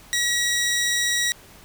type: tone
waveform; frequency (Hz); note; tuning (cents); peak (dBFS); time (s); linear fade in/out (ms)
15% pulse; 1915; A#6; +46; -14; 0.13-1.32; 0
effects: pink hiss -48 dBFS RMS until 1.64 s